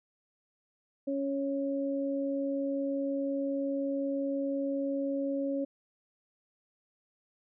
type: tone pair together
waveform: sine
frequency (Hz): 277.6 / 552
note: C#4 / C#5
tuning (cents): +3 / -7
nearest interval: octave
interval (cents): 1190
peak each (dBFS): -31 / -33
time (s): 1.07-5.65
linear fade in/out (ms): 10
effects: none